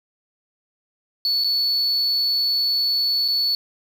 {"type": "tone with dropouts", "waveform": "triangle", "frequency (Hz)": 4435, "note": "C#8", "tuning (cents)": 0, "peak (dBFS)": -16, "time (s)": [1.25, 3.55], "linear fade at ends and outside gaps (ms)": 1, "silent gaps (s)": [[1.438, 1.444], [3.28, 3.284]], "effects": ["tanh soft clip ceiling -12 dBFS", "7-bit"]}